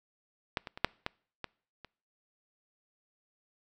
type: clicks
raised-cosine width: 0.3 ms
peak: -14 / -24 / -26 / -7 / -16 / -20 / -30 dBFS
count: 7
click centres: 0.572 / 0.672 / 0.775 / 0.846 / 1.064 / 1.443 / 1.847 s
effects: noise-tail reverb RT60 0.5 s tail -26 dB re dry